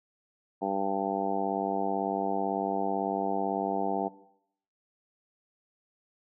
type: harmonic tone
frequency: 98 Hz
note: G2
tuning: in tune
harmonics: 2 / 3 / 4 / 5 / 6 / 7 / 8 / 9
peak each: -37 / -35 / -36 / -37 / -43 / -34 / -33 / -37 dBFS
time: 0.61-4.09 s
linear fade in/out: 20 ms
effects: noise-tail reverb RT60 0.7 s tail -17 dB re dry